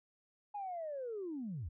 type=linear sweep; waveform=sine; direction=down; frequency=839 to 65.41 Hz; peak=-38 dBFS; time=0.54-1.69 s; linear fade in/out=10 ms; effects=tanh soft clip ceiling -34 dBFS